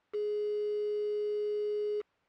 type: tone with quantisation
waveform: sine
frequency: 418.2 Hz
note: G#4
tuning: 12 cents sharp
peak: -30 dBFS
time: 0.13-2.02 s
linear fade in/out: 20 ms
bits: 7
effects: white hiss -69 dBFS RMS until 2.28 s + low-pass 2000 Hz 12 dB/octave

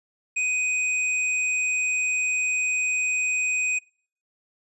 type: tone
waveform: square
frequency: 2500 Hz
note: D#7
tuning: 8 cents sharp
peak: -23 dBFS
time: 0.36-3.79 s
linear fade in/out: 10 ms
effects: noise-tail reverb RT60 0.5 s tail -24 dB re dry + resampled to 24000 Hz

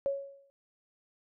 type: tone with exponential decay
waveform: sine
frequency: 554.4 Hz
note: C#5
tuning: in tune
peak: -25 dBFS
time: 0.06-0.5 s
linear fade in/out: 0 ms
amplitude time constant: 95 ms
effects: none

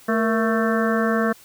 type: harmonic tone with a mistuned harmonic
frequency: 222.1 Hz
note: A3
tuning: 16 cents sharp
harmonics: 1 / 2 / 3 / 5 / 6 / 7 / 8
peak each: -21 / -24 / -26 / -28 / -29 / -29 / -30 dBFS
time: 0.08-1.33 s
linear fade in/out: 10 ms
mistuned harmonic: 2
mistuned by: +77 cents
effects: white hiss -49 dBFS RMS until 1.44 s

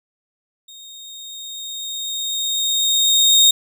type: tone with level ramp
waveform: 30% pulse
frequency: 3708 Hz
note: A#7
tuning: 10 cents flat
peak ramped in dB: -36 to -6 dBFS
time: 0.68-3.51 s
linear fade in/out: 5 ms
effects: none

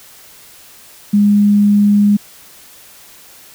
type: tone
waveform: sine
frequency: 205.2 Hz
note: G#3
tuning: 21 cents flat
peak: -7 dBFS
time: 1.13-2.17 s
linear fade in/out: 10 ms
effects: white hiss -41 dBFS RMS until 3.54 s

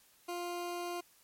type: tone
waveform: 20% pulse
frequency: 350 Hz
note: F4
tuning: 4 cents sharp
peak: -32 dBFS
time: 0.28-1.01 s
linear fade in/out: 10 ms
effects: white hiss -65 dBFS RMS until 1.23 s + MP3 64 kbps

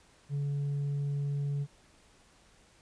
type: tone with tanh clipping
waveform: triangle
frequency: 142.4 Hz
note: C#3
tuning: 47 cents sharp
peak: -30 dBFS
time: 0.29-1.67 s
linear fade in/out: 50 ms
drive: 7 dB
effects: pink hiss -62 dBFS RMS until 2.81 s + resampled to 22050 Hz

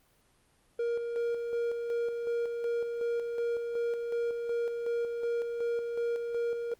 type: tone with tremolo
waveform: triangle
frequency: 470.5 Hz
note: A#4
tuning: 16 cents sharp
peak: -26 dBFS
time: 0.79-6.74 s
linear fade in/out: 5 ms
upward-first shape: square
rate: 2.7 Hz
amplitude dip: 40%
effects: pink hiss -67 dBFS RMS until 6.79 s + Opus 32 kbps

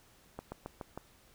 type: slowing click train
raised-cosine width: 1 ms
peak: -26 dBFS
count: 5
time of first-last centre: 0.39-0.976 s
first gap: 130 ms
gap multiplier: 1.08
effects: pink hiss -63 dBFS RMS until 1.34 s

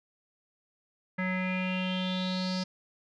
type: tone with low-pass filter sweep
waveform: square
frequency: 185 Hz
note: F#3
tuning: in tune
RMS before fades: -31 dBFS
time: 1.18-2.64 s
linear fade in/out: 10 ms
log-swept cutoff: 1900 to 5000 Hz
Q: 7.3
effects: none

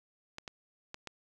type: clicks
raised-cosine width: 0.2 ms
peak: -24 dBFS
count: 4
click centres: 0.384 / 0.478 / 0.944 / 1.073 s
effects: none

